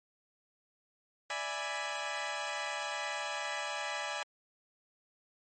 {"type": "chord", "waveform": "15% pulse", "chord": "E dominant seventh", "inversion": "third", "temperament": "equal", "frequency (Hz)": [587.3, 659.3, 830.6, 987.8], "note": ["D5", "E5", "G#5", "B5"], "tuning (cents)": [0, 0, 0, 0], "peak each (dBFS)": [-34, -37, -32, -36], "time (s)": [1.3, 4.23], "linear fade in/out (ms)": 2, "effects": ["MP3 32 kbps"]}